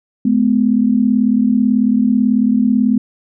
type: tone pair together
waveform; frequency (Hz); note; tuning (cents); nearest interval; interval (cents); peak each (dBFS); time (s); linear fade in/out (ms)
sine; 213.3 / 251.5; G#3 / B3; +46 / +32; minor third; 286; -13; 0.25-2.98; 5
effects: none